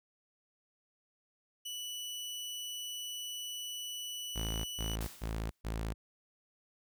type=tone; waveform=sawtooth; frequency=2960 Hz; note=F#7; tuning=in tune; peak=-36 dBFS; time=1.65-4.96 s; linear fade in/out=10 ms
type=tone bursts; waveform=sawtooth; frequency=55 Hz; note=A1; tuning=in tune; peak=-31 dBFS; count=4; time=4.35-5.94 s; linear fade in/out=20 ms; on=300 ms; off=130 ms
type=noise with exponential decay; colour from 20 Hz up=white; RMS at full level=-44 dBFS; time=5.01-5.61 s; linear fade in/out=0 ms; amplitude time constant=130 ms
effects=none